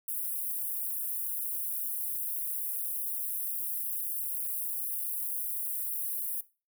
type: high-pass noise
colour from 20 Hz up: white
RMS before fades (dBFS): -34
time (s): 0.08-6.41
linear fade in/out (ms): 5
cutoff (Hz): 10000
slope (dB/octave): 48
effects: noise-tail reverb RT60 0.3 s tail -18 dB re dry